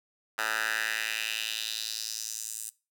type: tone with high-pass filter sweep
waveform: 10% pulse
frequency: 110 Hz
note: A2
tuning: in tune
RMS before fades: -33 dBFS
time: 0.38-2.7 s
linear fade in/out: 10 ms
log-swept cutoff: 1200 to 8600 Hz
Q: 2.5
effects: noise-tail reverb RT60 0.3 s tail -21 dB re dry